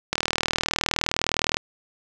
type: click train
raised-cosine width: 0.2 ms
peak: -4 dBFS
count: 58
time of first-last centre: 0.13-1.569 s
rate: 39.6 Hz
effects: none